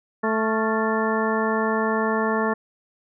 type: harmonic tone with a mistuned harmonic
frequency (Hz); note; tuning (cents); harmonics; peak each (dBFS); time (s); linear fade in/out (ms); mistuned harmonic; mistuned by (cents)
220; A3; 0; 1 / 2 / 3 / 4 / 5 / 6 / 8; -25 / -25 / -29 / -29 / -28 / -32 / -29; 0.23-2.54; 10; 6; +80
effects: none